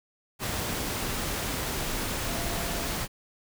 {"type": "tone in noise", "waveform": "sine", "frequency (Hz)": 684, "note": "F5", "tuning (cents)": -36, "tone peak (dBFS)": -40, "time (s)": [2.21, 2.93], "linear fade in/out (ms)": 50, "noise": "pink", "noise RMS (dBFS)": -31, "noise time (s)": [0.39, 3.08], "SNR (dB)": -12, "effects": []}